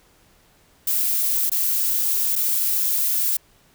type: noise with dropouts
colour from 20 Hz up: violet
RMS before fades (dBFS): -21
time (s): 0.87-3.37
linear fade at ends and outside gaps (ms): 5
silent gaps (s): 1.496-1.516 / 2.356-2.361
effects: pink hiss -57 dBFS RMS until 3.74 s